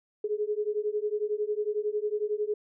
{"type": "beating tone pair", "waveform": "sine", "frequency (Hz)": [415.3, 426.3], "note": ["G#4", "G#4"], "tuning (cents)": [0, 45], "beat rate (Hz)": 11, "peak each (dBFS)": [-30, -30], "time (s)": [0.24, 2.54], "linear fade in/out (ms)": 5, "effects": []}